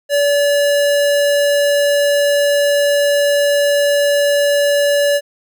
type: tone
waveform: square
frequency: 574 Hz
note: D5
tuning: 40 cents flat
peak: -12 dBFS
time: 0.09-5.21 s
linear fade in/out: 50 ms
effects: none